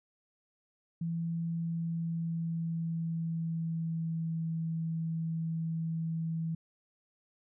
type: tone with pitch glide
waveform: sine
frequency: 166.8 to 163.08 Hz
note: E3 to E3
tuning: +21 to -18 cents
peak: -31 dBFS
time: 1.01-6.55 s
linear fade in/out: 5 ms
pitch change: -39 cents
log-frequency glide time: 1.49-4.48 s
effects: none